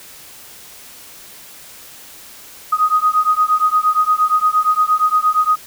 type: beating tone pair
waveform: sine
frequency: 1244.5 / 1253.1 Hz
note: D#6 / D#6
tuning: 0 / +12 cents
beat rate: 8.6 Hz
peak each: -15 dBFS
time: 2.72-5.56 s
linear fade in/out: 10 ms
effects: white hiss -39 dBFS RMS until 5.66 s